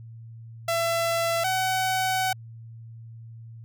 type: tone pair in turn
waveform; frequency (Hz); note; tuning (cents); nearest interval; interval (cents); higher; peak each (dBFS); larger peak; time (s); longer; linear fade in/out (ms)
sawtooth; 671 / 753.2; E5 / F#5; +31 / +31; major second; 200; second; -19; neither; 0.68-1.44 / 1.44-2.33; second; 5
effects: added 114 Hz sine -40 dBFS peak until 3.64 s